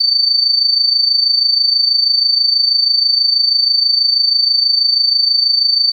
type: tone with amplitude modulation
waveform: sine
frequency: 4562 Hz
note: C#8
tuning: 49 cents sharp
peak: -7 dBFS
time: 0-5.92 s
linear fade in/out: 10 ms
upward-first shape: sine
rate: 26.2 Hz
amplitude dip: 65%
effects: 8-bit